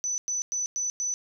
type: tone bursts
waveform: sine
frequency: 5990 Hz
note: F#8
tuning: 20 cents sharp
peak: -26 dBFS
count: 5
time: 0.04-1.14 s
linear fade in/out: 0 ms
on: 140 ms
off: 100 ms
effects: none